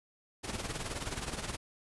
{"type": "noise with tremolo", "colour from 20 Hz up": "pink", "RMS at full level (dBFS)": -35, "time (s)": [0.43, 1.57], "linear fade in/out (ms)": 20, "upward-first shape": "triangle", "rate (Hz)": 19, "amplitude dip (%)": 75, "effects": ["resampled to 24000 Hz"]}